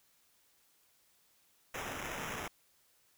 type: noise with sample-and-hold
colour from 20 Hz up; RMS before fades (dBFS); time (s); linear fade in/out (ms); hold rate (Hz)
blue; -41; 1.74-2.48; 5; 4410
effects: white hiss -70 dBFS RMS until 3.17 s